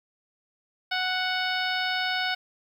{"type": "harmonic tone", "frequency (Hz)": 740, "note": "F#5", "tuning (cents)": 0, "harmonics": [1, 2, 3, 4, 5, 6, 7], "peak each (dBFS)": [-31, -29, -33, -34, -34, -37, -38], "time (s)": [0.91, 2.35], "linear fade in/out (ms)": 10, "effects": ["9-bit"]}